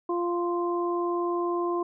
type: harmonic tone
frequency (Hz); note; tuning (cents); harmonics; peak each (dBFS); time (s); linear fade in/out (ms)
347.9; F4; -7; 1 / 2 / 3; -26 / -35 / -31; 0.09-1.83; 5
effects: none